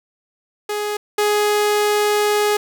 sawtooth tone pair in turn, 417.2 / 417.2 Hz, G#4 / G#4, +8 / +8 cents, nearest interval unison, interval 0 cents, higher neither, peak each -17 / -11 dBFS, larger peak second, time 0.69-0.97 / 1.18-2.57 s, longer second, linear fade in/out 5 ms, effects none

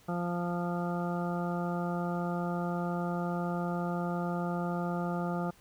harmonic tone, 174.4 Hz, F3, 2 cents flat, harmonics 1 / 2 / 3 / 4 / 5 / 7 / 8, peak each -32 / -39 / -40 / -39 / -42 / -42 / -46 dBFS, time 0.08-5.51 s, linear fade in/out 10 ms, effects pink hiss -61 dBFS RMS until 5.6 s

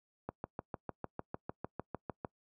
click train, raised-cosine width 1 ms, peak -24 dBFS, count 14, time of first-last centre 0.29-2.248 s, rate 6.64 Hz, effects noise-tail reverb RT60 0.1 s tail -24 dB re dry + high-pass 80 Hz 12 dB/octave

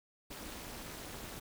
pink noise with amplitude modulation, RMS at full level -42 dBFS, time 0.3-1.4 s, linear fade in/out 10 ms, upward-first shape sine, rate 269 Hz, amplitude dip 95%, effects none

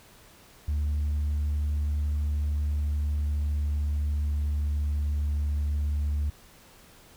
sine tone with pitch glide, 74 to 73.45 Hz, D2 to D2, +14 to +1 cents, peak -22 dBFS, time 0.68-6.3 s, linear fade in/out 5 ms, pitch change -13 cents, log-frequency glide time 1.95-4.89 s, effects tanh soft clip ceiling -23 dBFS + pink hiss -54 dBFS RMS until 7.16 s

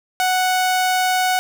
sawtooth tone, 740 Hz, F#5, in tune, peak -12 dBFS, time 0.2-1.39 s, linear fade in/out 0 ms, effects none

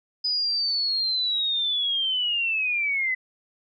sine linear sweep, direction down, 5000 to 2003 Hz, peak -22 dBFS, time 0.24-3.15 s, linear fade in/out 10 ms, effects none

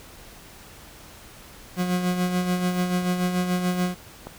40% pulse tone with tremolo, 180.2 Hz, F#3, 45 cents flat, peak -19 dBFS, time 1.76-3.95 s, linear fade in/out 50 ms, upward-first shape sine, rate 6.9 Hz, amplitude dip 50%
click, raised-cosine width 1 ms, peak -21 dBFS, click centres 4.27 s
effects pink hiss -46 dBFS RMS until 4.38 s

